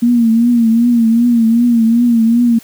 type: tone with vibrato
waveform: sine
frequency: 233.1 Hz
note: A#3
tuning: in tune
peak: -7 dBFS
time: 0.02-2.59 s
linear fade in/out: 10 ms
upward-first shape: triangle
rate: 2.6 Hz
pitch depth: 82 cents each way
effects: white hiss -41 dBFS RMS until 2.63 s